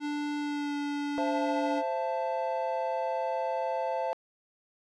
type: tone with pitch glide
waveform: square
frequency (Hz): 293.7 to 288.7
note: D4 to D4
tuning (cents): 0 to -30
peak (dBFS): -31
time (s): 0-1.83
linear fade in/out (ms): 50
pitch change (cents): -30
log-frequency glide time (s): 0.38-0.76
type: chord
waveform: triangle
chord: A minor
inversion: first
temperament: equal with one note detuned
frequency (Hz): 523.3 / 670.4 / 880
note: C5 / E5 / A5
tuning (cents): 0 / +29 / 0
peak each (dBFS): -31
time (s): 1.18-4.13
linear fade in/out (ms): 0
effects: low-pass 5000 Hz 12 dB/octave